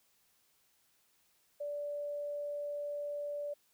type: tone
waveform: sine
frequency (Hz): 582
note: D5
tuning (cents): -16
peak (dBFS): -36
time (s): 1.6-3.54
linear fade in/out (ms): 10
effects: white hiss -72 dBFS RMS until 3.73 s